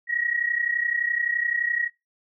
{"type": "tone pair together", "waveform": "sine", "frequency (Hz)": [1879, 1910.7], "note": ["A#6", "A#6"], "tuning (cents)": [13, 42], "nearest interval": "unison", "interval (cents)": 29, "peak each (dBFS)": [-27, -24], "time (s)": [0.07, 1.9], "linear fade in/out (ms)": 50, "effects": ["noise-tail reverb RT60 0.2 s tail -24 dB re dry"]}